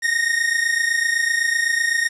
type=tone pair together; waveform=45% pulse; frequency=1844.1 / 1872 Hz; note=A#6 / A#6; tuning=-19 / +7 cents; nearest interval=unison; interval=26 cents; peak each=-20 / -21 dBFS; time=0.02-2.09 s; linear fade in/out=20 ms; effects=resampled to 24000 Hz + 8-bit